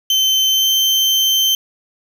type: tone with pitch glide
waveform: 35% pulse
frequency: 3087 to 3108 Hz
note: G7 to G7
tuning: -27 to -16 cents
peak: -10 dBFS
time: 0.1-1.55 s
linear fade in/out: 2 ms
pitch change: +11 cents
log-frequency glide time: 0.5-0.67 s
effects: none